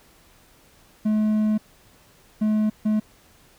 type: tone bursts at uneven times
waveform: triangle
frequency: 214.3 Hz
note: A3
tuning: 45 cents flat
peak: -16 dBFS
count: 3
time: 1.05-1.58 / 2.41-2.7 / 2.85-3 s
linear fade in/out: 10 ms
effects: pink hiss -55 dBFS RMS until 3.58 s